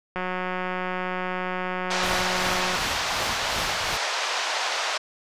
click train, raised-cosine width 0.5 ms, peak -14 dBFS, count 476, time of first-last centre 0.16-2.756 s, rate 183 Hz
pink band-pass noise, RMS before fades -27 dBFS, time 1.9-4.98 s, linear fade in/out 10 ms, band 620 to 6100 Hz, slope 24 dB/octave
pink noise with tremolo, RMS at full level -33 dBFS, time 2.03-3.97 s, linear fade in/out 0 ms, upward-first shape sine, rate 2.7 Hz, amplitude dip 60%
effects resampled to 32000 Hz

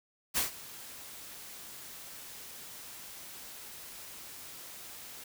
white noise with ADSR envelope, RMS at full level -28 dBFS, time 0.34-5.24 s, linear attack 32 ms, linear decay 130 ms, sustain -19 dB, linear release 6 ms, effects none

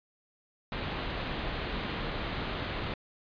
pink low-pass noise, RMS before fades -35 dBFS, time 0.72-2.94 s, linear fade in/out 2 ms, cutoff 4100 Hz, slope 48 dB/octave, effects resampled to 11025 Hz

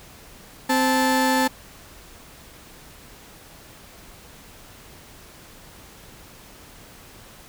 30% pulse tone pair together, 260.5 / 875.2 Hz, C4 / A5, -7 / -9 cents, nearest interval octave + major sixth, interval 2098 cents, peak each -18 dBFS, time 0.69-1.48 s, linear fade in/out 10 ms, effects pink hiss -46 dBFS RMS until 7.48 s

